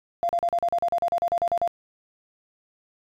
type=tone bursts; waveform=triangle; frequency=689 Hz; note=F5; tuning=24 cents flat; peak=-16 dBFS; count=15; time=0.23-1.676 s; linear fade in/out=0 ms; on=60 ms; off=39 ms; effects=tanh soft clip ceiling -18 dBFS